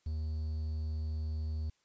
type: tone with quantisation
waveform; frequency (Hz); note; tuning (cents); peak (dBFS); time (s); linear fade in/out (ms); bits
triangle; 77.78; D#2; 0; -31; 0.06-1.7; 5; 10
effects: white hiss -74 dBFS RMS until 1.84 s + resampled to 16000 Hz